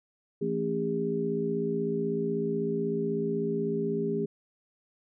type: tone cluster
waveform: sine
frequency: 165.7 / 221.9 / 278 / 404.6 Hz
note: E3 / A3 / C#4 / G#4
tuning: +9 / +15 / +5 / -45 cents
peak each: -34 / -33 / -36 / -29 dBFS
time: 0.41-4.26 s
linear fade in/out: 10 ms
effects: none